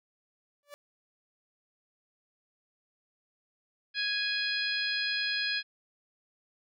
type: tone with exponential growth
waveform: sawtooth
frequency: 579 Hz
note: D5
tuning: 25 cents flat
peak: -37 dBFS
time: 0.63-0.74 s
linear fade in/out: 0 ms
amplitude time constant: 22 ms
type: harmonic tone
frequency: 830.6 Hz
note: G#5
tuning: in tune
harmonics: 2 / 3 / 4 / 5 / 6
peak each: -33 / -35 / -36 / -35 / -37 dBFS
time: 3.94-5.63 s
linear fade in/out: 50 ms
effects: none